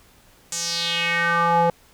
square tone with band-pass filter sweep, 170 Hz, F3, 46 cents flat, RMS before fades -21 dBFS, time 0.52-1.7 s, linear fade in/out 2 ms, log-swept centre 7400 to 660 Hz, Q 3.4, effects pink hiss -54 dBFS RMS until 1.93 s

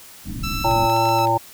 pink low-pass noise, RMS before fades -28 dBFS, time 0.24-0.89 s, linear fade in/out 50 ms, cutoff 320 Hz, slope 96 dB/octave
15% pulse tone with vibrato, 1321 Hz, E6, 3 cents sharp, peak -19 dBFS, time 0.43-1.26 s, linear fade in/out 10 ms, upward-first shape square, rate 2 Hz, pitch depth 10 cents each way
harmonic tone, 113.9 Hz, A#2, 40 cents flat, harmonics 1 / 3 / 5 / 7 / 8, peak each -25 / -25 / -24 / -22 / -18 dBFS, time 0.64-1.38 s, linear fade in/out 10 ms
clicks, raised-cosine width 0.2 ms, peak -20 dBFS, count 7, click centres 0.712 / 0.898 / 0.965 / 1.055 / 1.09 / 1.188 / 1.272 s
effects white hiss -43 dBFS RMS until 1.53 s

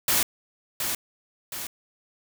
white noise with echo, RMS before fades -22 dBFS, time 0.08-0.23 s, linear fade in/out 2 ms, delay 720 ms, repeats 2, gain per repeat -6 dB, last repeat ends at 1.67 s, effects none

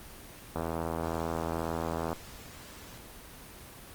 click train, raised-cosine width 1 ms, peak -18 dBFS, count 130, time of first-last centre 0.56-2.129 s, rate 82.2 Hz, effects pink hiss -48 dBFS RMS until 3.94 s + Opus 24 kbps

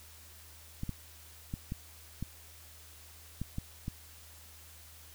clicks, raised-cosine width 5 ms, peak -23 dBFS, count 8, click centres 0.834 / 0.893 / 1.539 / 1.721 / 2.226 / 3.416 / 3.584 / 3.881 s, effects added 79 Hz sine -56 dBFS peak until 5.14 s + white hiss -55 dBFS RMS until 5.14 s

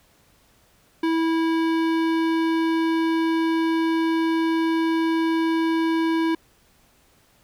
sine tone with hard clipping, 326.7 Hz, E4, 15 cents flat, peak -21 dBFS, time 1.03-6.35 s, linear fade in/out 5 ms, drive 17 dB, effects pink hiss -59 dBFS RMS until 7.43 s

